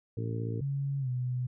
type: harmonic tone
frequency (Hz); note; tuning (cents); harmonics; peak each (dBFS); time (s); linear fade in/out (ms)
56.6; A1; +50; 2 / 3 / 4 / 5 / 6 / 7 / 8; -32 / -42 / -44 / -42 / -47 / -45 / -42; 0.17-0.61; 5
type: tone with pitch glide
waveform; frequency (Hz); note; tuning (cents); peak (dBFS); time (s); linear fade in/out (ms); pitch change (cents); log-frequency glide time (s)
sine; 139.1 to 125.36; C#3 to B2; +6 to +26; -29; 0.61-1.47; 10; -180; 0.99-1.09
effects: none